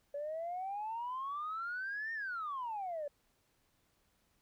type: exponential two-way sweep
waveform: sine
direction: up then down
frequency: 565 to 1841 to 565 Hz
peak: -36 dBFS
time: 0.14-3.08 s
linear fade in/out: 5 ms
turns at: 2.13 s
effects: tanh soft clip ceiling -33 dBFS + pink hiss -75 dBFS RMS until 4.41 s